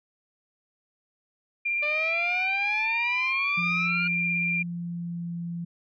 sine tone with vibrato, 2384 Hz, D7, 25 cents sharp, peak -24 dBFS, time 1.65-4.63 s, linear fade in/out 10 ms, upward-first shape triangle, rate 17 Hz, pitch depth 15 cents each way
sawtooth exponential sweep, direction up, 587.3 to 1434 Hz, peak -27 dBFS, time 1.82-4.08 s, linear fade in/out 10 ms
sine tone with pitch glide, 174.61 to 170.92 Hz, F3 to F3, 0 to -37 cents, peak -30 dBFS, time 3.57-5.65 s, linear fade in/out 10 ms, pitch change -37 cents, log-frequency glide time 3.95-5.38 s
effects resampled to 11025 Hz

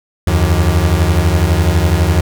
35% pulse beating tone pair, 77.78 / 89.78 Hz, D#2 / F2, 0 / +48 cents, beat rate 12 Hz, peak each -11 dBFS, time 0.27-2.21 s, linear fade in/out 5 ms, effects none

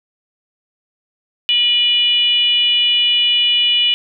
sine tone with frequency modulation, 2939 Hz, F#7, 12 cents flat, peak -11 dBFS, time 1.49-3.94 s, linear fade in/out 0 ms, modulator 514 Hz, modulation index 0.6, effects none

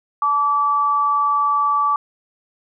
sine tone pair together, 865 / 1155.6 Hz, A5 / D6, -30 / -28 cents, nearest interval perfect fourth, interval 502 cents, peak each -24 / -15 dBFS, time 0.22-1.96 s, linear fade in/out 2 ms, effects none

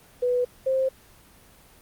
sine tone pair in turn, 493.9 / 527.2 Hz, B4 / C5, 0 / +13 cents, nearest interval minor second, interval 113 cents, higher second, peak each -20 dBFS, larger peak neither, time 0.22-0.45 / 0.66-0.89 s, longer neither, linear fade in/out 10 ms, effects pink hiss -53 dBFS RMS until 1.81 s + Opus 24 kbps

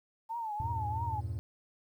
sine tone with vibrato, 885 Hz, A5, 10 cents sharp, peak -34 dBFS, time 0.29-1.21 s, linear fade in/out 20 ms, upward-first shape triangle, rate 3 Hz, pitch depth 130 cents each way
triangle chord, E diminished, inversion none, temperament equal with one note detuned, 81.32 / 98 / 116.54 Hz, E2 / G2 / Bb2, -23 / 0 / 0 cents, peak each -37 / -36 / -37 dBFS, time 0.6-1.39 s, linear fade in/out 0 ms
effects 11-bit

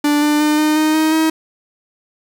45% pulse tone with pitch steps, 293.7 / 297.6 / 301.6 / 305.6 / 309.7 / 313.9 / 318.1 Hz, D4 / D4 / D4 / D#4 / D#4 / D#4 / D#4, 0 / +23 / +46 / -31 / -8 / +15 / +38 cents, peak -12 dBFS, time 0.04-1.3 s, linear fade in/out 5 ms, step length 180 ms, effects 8-bit

